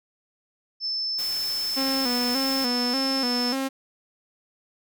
sine tone, 5274 Hz, E8, in tune, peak -25 dBFS, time 0.8-3.56 s, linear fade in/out 50 ms
white noise, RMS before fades -37 dBFS, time 1.18-2.66 s, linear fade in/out 10 ms
sawtooth tone with vibrato, 256.2 Hz, C4, 36 cents flat, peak -21 dBFS, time 1.76-3.69 s, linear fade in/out 20 ms, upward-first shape square, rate 1.7 Hz, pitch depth 79 cents each way
effects none

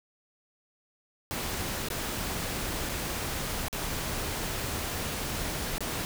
pink noise with dropouts, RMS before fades -33 dBFS, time 1.31-6.05 s, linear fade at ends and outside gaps 0 ms, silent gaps 1.886-1.902 / 2.89-2.894 / 3.683-3.728 / 5.781-5.806 s, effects none

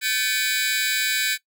sawtooth tone cluster, 1542 / 1741 / 2250 / 2453 / 3932 Hz, G6 / A6 / C#7 / D#7 / B7, -29 / -19 / +25 / -25 / -8 cents, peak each -24 dBFS, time 0.01-1.38 s, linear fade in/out 50 ms, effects noise-tail reverb RT60 0.1 s tail -18 dB re dry

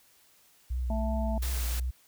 sine tone with vibrato, 60.9 Hz, B1, 24 cents flat, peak -28 dBFS, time 0.7-1.91 s, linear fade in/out 10 ms, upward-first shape triangle, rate 2.8 Hz, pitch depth 69 cents each way
harmonic tone, 220 Hz, A3, in tune, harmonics 1 / 3 / 4, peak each -33 / -35 / -40 dBFS, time 0.9-1.38 s, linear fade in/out 2 ms
white noise, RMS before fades -38 dBFS, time 1.42-1.8 s, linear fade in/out 5 ms
effects white hiss -62 dBFS RMS until 2.07 s

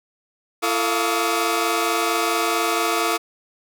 sawtooth tone cluster, 338.3 / 446.2 / 701 / 1141 / 1267 Hz, E4 / A4 / F5 / C#6 / D#6, +45 / +24 / +6 / +50 / +31 cents, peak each -22 dBFS, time 0.62-3.18 s, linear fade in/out 20 ms, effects none

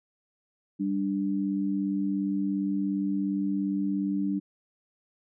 sine tone pair together, 196.36 / 293.6 Hz, G3 / D4, +3 / 0 cents, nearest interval perfect fifth, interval 697 cents, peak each -28 dBFS, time 0.79-4.4 s, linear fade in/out 20 ms, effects none

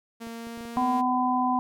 sawtooth tone with pitch glide, 230 to 235.2 Hz, A#3 to A#3, -23 to +16 cents, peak -32 dBFS, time 0.2-1.02 s, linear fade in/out 20 ms, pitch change +39 cents, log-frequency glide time 0.3-0.85 s
clicks, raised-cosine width 2 ms, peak -33 dBFS, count 7, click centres 0.27 / 0.47 / 0.575 / 0.609 / 0.653 / 0.763 / 0.819 s
harmonic tone, 251.9 Hz, B3, 34 cents sharp, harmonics 1 / 3 / 4, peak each -26 / -26 / -26 dBFS, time 0.77-1.59 s, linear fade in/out 0 ms
effects none

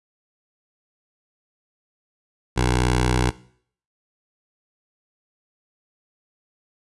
10% pulse tone with notch filter, 61.74 Hz, B1, in tune, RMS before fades -20 dBFS, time 2.56-3.31 s, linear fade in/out 20 ms, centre 230 Hz, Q 1.7, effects noise-tail reverb RT60 0.6 s tail -20 dB re dry + resampled to 24000 Hz

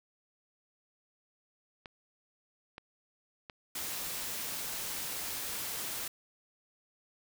clicks, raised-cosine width 0.3 ms, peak -28 dBFS, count 4, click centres 1.858 / 2.781 / 3.498 / 4.91 s
white noise, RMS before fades -38 dBFS, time 3.75-6.08 s, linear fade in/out 5 ms
effects none

